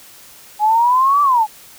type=exponential two-way sweep; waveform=sine; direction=up then down; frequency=830.6 to 1174 to 830.6 Hz; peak=-10 dBFS; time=0.59-1.47 s; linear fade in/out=50 ms; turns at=1.22 s; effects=white hiss -42 dBFS RMS until 1.78 s